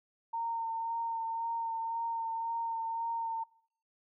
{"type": "tone with vibrato", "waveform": "sine", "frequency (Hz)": 915, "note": "A#5", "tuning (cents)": -32, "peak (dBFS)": -32, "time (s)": [0.33, 3.44], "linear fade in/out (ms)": 10, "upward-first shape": "sine", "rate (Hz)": 1.9, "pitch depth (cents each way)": 16, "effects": ["noise-tail reverb RT60 0.6 s tail -23 dB re dry"]}